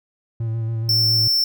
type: tone with vibrato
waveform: triangle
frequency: 113.4 Hz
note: A#2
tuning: 47 cents flat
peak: -19 dBFS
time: 0.4-1.28 s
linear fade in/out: 5 ms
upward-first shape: square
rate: 7.1 Hz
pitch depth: 20 cents each way
type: tone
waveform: square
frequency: 5380 Hz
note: E8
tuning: 34 cents sharp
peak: -16 dBFS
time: 0.89-1.44 s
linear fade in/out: 2 ms
effects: none